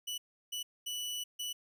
sawtooth tone bursts at uneven times, 2960 Hz, F#7, in tune, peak -33 dBFS, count 4, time 0.07-0.18 / 0.52-0.63 / 0.86-1.24 / 1.39-1.53 s, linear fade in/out 10 ms, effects none

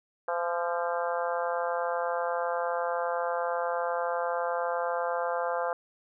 harmonic tone with a mistuned harmonic, 171.8 Hz, F3, 28 cents flat, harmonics 3 / 4 / 5 / 6 / 7 / 8 / 9, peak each -31 / -33 / -35 / -37 / -38 / -39 / -40 dBFS, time 0.28-5.73 s, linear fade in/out 2 ms, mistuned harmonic 9, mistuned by +32 cents, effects none

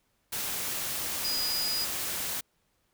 sine tone in noise, 4924 Hz, D#8, 19 cents flat, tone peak -29 dBFS, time 1.24-1.85 s, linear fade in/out 10 ms, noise white, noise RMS -33 dBFS, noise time 0.32-2.41 s, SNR +1 dB, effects pink hiss -73 dBFS RMS until 2.93 s

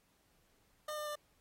25% pulse tone with pitch steps, 606 / 600.4 / 594.9 Hz, D#5 / D5 / D5, -46 / +38 / +22 cents, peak -35 dBFS, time 0.88-1.156 s, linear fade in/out 5 ms, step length 92 ms, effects pink hiss -73 dBFS RMS until 1.4 s + AAC 48 kbps

